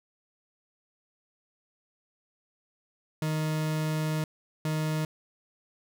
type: tone bursts at uneven times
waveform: 40% pulse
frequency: 155.56 Hz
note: D#3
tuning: in tune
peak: -26 dBFS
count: 2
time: 3.22-4.24 / 4.65-5.05 s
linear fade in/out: 2 ms
effects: none